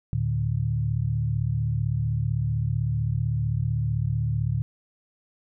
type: tone cluster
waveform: sine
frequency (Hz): 75.1 / 113.1 / 148.8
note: D2 / A2 / D3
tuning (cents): +39 / +48 / +23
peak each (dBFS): -32 / -24 / -28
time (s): 0.13-4.62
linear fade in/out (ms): 0
effects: none